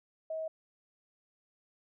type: tone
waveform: sine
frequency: 638 Hz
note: D#5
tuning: 43 cents sharp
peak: -34 dBFS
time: 0.3-0.48 s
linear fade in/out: 5 ms
effects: none